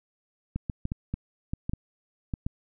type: clicks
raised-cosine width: 5 ms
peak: -17 dBFS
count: 10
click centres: 0.56 / 0.698 / 0.854 / 0.919 / 1.14 / 1.535 / 1.695 / 1.735 / 2.338 / 2.465 s
effects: none